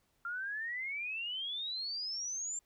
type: exponential sweep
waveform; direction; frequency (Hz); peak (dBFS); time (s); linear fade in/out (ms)
sine; up; 1374 to 7400; -36; 0.25-2.59; 2
effects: pink hiss -75 dBFS RMS until 2.65 s